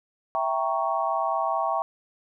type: chord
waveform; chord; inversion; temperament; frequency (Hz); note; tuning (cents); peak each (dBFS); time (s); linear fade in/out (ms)
sine; E diminished seventh; none; equal; 659.3 / 784 / 932.3 / 1108.7; E5 / G5 / Bb5 / Db6; 0 / 0 / 0 / 0; -28 / -28 / -30 / -28; 0.35-1.82; 0
effects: none